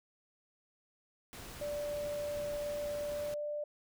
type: noise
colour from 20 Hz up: pink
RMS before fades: -48 dBFS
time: 1.33-3.34 s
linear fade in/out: 0 ms
type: tone with pitch glide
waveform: sine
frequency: 586 to 592.1 Hz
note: D5 to D5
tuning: -4 to +14 cents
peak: -35 dBFS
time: 1.61-3.64 s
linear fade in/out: 5 ms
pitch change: +18 cents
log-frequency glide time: 3.09-3.43 s
effects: none